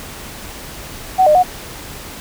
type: tone with pitch steps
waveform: sine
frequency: 750 / 607 / 729 Hz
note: F#5 / D#5 / F#5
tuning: +23 / -43 / -26 cents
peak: -7 dBFS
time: 1.18-1.435 s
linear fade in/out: 20 ms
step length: 85 ms
effects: pink hiss -32 dBFS RMS until 2.2 s